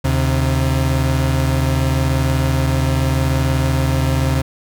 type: tone pair together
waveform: 35% pulse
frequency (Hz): 76.6 / 132.39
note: D#2 / C3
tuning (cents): -27 / +21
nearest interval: major sixth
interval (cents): 948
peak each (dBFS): -16 / -15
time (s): 0.04-4.42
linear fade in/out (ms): 10
effects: none